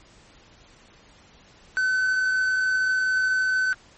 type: tone with quantisation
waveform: triangle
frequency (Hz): 1518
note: F#6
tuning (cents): +44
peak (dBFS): -18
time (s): 1.77-3.73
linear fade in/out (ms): 0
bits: 7
effects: pink hiss -53 dBFS RMS until 3.97 s + MP3 32 kbps